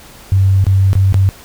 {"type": "tone with dropouts", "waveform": "sine", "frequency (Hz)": 96.3, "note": "G2", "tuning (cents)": -30, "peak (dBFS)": -7, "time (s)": [0.32, 1.29], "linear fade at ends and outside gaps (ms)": 0, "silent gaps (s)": [[0.642, 0.667], [0.931, 0.953], [1.125, 1.143]], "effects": ["pink hiss -38 dBFS RMS until 1.44 s"]}